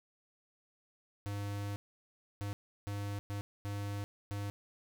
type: tone bursts at uneven times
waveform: square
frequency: 101.5 Hz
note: G#2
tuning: 39 cents flat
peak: -37 dBFS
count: 6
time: 1.26-1.76 / 2.41-2.53 / 2.87-3.19 / 3.3-3.41 / 3.65-4.04 / 4.31-4.5 s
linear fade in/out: 0 ms
effects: none